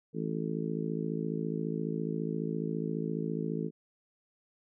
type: harmonic tone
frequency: 54.6 Hz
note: A1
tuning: 13 cents flat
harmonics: 3 / 4 / 5 / 6 / 7 / 8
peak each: -35 / -37 / -39 / -40 / -42 / -39 dBFS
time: 0.13-3.71 s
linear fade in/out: 50 ms
effects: none